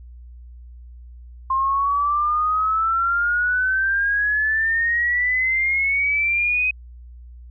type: exponential sweep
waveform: sine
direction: up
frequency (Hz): 1056 to 2527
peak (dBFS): -17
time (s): 1.5-6.71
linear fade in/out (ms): 5
effects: added 60 Hz sine -38 dBFS peak until 7.5 s